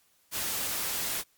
white noise, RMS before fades -32 dBFS, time 0.31-1.24 s, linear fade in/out 50 ms, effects white hiss -67 dBFS RMS until 1.37 s + Opus 48 kbps

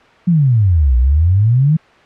sine exponential two-way sweep, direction down then up, 183.4 to 59.1 to 163.3 Hz, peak -8 dBFS, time 0.27-1.77 s, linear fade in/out 10 ms, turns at 0.97 s, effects white hiss -45 dBFS RMS until 2.05 s + low-pass 2000 Hz 12 dB/octave

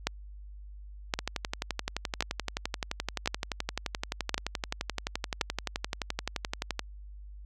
two click trains, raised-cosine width 0.2 ms, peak -13 / -9 dBFS, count 66 / 6, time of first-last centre 1.19-6.793 / 0.07-5.412 s, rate 11.6 / 0.936 Hz, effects added 50 Hz sine -43 dBFS peak until 7.45 s

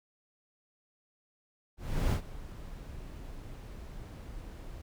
brown noise with ADSR envelope, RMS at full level -26 dBFS, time 1.77-4.82 s, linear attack 350 ms, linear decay 89 ms, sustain -18 dB, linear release 10 ms, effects none

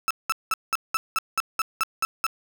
35% pulse tone bursts, 1316 Hz, E6, 3 cents flat, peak -19 dBFS, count 11, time 0.08-2.266 s, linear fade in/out 0 ms, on 26 ms, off 190 ms, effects none

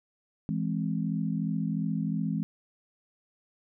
sine chord, E augmented, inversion none, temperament equal, 164.81 / 207.7 / 261.6 Hz, E3 / G#3 / B#3, 0 / 0 / 0 cents, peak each -30 / -31 / -34 dBFS, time 0.49-2.43 s, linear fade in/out 0 ms, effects none

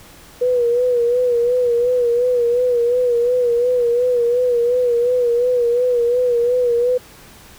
sine tone with vibrato, 486.2 Hz, B4, 27 cents flat, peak -13 dBFS, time 0.41-6.98 s, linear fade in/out 10 ms, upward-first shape sine, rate 2.8 Hz, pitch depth 56 cents each way, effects pink hiss -43 dBFS RMS until 7.58 s

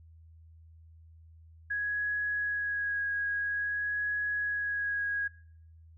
sine tone with vibrato, 1661.2 Hz, G#6, in tune, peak -29 dBFS, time 1.7-5.28 s, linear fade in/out 10 ms, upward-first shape sine, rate 0.5 Hz, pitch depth 13 cents each way, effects noise-tail reverb RT60 0.7 s tail -21 dB re dry + added 81 Hz sine -52 dBFS peak until 5.97 s

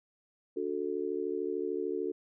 sine chord, D major, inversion none, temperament just, 293.7 / 367.1 / 440.5 Hz, D4 / F#4 / A4, 0 / -14 / +2 cents, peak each -38 / -34 / -35 dBFS, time 0.56-2.12 s, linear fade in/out 10 ms, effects none

